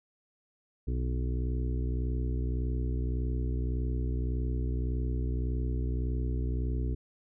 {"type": "harmonic tone", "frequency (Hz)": 61.74, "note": "B1", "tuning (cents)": 0, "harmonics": [1, 2, 4, 5, 6, 7], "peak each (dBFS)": [-29, -35, -41, -43, -45, -46], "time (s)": [0.87, 6.95], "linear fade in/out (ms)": 10, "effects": []}